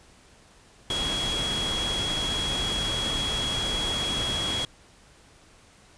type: tone in noise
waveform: sine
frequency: 3322 Hz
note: G#7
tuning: in tune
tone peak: -27 dBFS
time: 0.9-4.65 s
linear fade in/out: 2 ms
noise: pink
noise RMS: -31 dBFS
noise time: 0.9-4.65 s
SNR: +1 dB
effects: pink hiss -55 dBFS RMS until 5.97 s + resampled to 22050 Hz